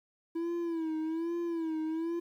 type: tone with vibrato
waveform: triangle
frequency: 328.5 Hz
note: E4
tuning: 6 cents flat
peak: -29 dBFS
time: 0.35-2.2 s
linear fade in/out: 10 ms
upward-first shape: sine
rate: 1.2 Hz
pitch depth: 77 cents each way
effects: 11-bit